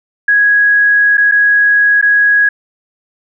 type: tone with dropouts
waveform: sine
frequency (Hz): 1661.2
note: G#6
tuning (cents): 0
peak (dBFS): -6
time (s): 0.28-2.49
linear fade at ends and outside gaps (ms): 5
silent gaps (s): 1.172-1.178 / 1.314-1.32 / 2.014-2.025
effects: none